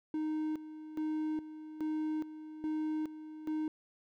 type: tone with tremolo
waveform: triangle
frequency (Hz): 310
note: D#4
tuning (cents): -6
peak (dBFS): -30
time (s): 0.14-3.68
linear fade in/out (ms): 2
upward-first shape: square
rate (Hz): 1.2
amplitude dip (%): 75
effects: none